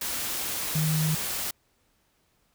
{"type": "tone in noise", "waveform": "sine", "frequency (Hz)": 156.2, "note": "D#3", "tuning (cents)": 7, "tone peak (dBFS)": -23, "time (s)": [0.75, 1.15], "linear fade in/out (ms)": 5, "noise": "white", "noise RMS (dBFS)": -31, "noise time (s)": [0.01, 1.51], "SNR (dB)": 5, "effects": ["pink hiss -69 dBFS RMS until 2.54 s"]}